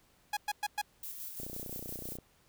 sawtooth tone bursts, 830.6 Hz, G#5, in tune, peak -27 dBFS, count 4, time 0.33-0.816 s, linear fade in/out 5 ms, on 39 ms, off 110 ms
violet noise with tremolo, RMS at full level -42 dBFS, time 1.03-2.17 s, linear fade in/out 2 ms, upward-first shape square, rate 5.9 Hz, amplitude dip 35%
click train, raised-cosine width 2 ms, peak -31 dBFS, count 25, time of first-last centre 1.4-2.187 s, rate 30.5 Hz
effects pink hiss -67 dBFS RMS until 2.48 s

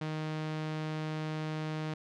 sawtooth tone with low-pass filter, 155.56 Hz, D#3, in tune, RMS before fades -36 dBFS, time 0.01-1.94 s, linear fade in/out 5 ms, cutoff 4200 Hz, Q 0.84, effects none

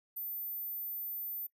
sine tone, 14080 Hz, A9, in tune, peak -37 dBFS, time 0.16-1.47 s, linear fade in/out 10 ms, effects noise-tail reverb RT60 0.1 s tail -17 dB re dry

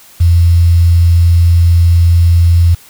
sine tone with quantisation, 85.5 Hz, F2, 36 cents flat, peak -4 dBFS, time 0.2-2.75 s, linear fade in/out 10 ms, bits 5, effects white hiss -40 dBFS RMS until 2.89 s

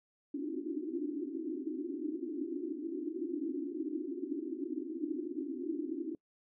pink band-pass noise, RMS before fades -38 dBFS, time 0.34-6.15 s, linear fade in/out 2 ms, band 270 to 360 Hz, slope 96 dB/octave, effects noise-tail reverb RT60 0.1 s tail -25 dB re dry

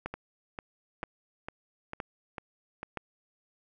two click trains, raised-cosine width 0.5 ms, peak -22 / -19 dBFS, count 7 / 4, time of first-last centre 0.14-2.831 / 0.06-2.973 s, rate 2.23 / 1.03 Hz, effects none

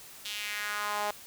sawtooth tone with high-pass filter sweep, 207.7 Hz, G#3, in tune, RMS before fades -34 dBFS, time 0.25-1.11 s, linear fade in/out 5 ms, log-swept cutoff 3400 to 710 Hz, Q 2.4, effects white hiss -49 dBFS RMS until 1.26 s

